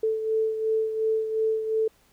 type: beating tone pair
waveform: sine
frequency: 440 / 442.8 Hz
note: A4 / A4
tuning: 0 / +11 cents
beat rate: 2.8 Hz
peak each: -23 / -31 dBFS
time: 0.03-1.88 s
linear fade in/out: 5 ms
effects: pink hiss -62 dBFS RMS until 2.12 s